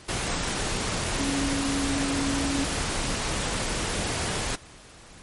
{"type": "tone in noise", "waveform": "sine", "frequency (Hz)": 277.2, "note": "C#4", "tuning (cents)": 0, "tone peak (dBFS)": -26, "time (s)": [1.19, 2.65], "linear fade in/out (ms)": 10, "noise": "pink", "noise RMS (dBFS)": -28, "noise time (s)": [0.08, 4.56], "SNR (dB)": -1, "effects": ["pink hiss -48 dBFS RMS until 5.22 s", "MP3 48 kbps"]}